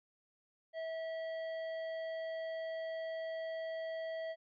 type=tone with tanh clipping; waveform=sine; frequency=649 Hz; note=E5; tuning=27 cents flat; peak=-40 dBFS; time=0.73-4.36 s; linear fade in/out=50 ms; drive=12 dB; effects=resampled to 11025 Hz